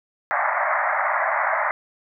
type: band-pass noise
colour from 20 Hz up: pink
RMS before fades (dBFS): -22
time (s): 0.31-1.71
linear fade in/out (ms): 0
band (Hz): 600 to 2100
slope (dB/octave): 96
effects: none